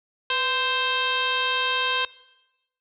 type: tone with frequency modulation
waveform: sine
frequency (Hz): 2100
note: C7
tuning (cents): +6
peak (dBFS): -21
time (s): 0.3-2.05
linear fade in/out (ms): 2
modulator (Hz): 534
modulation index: 2.7
effects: noise-tail reverb RT60 1.0 s tail -20 dB re dry + high-pass 80 Hz 12 dB/octave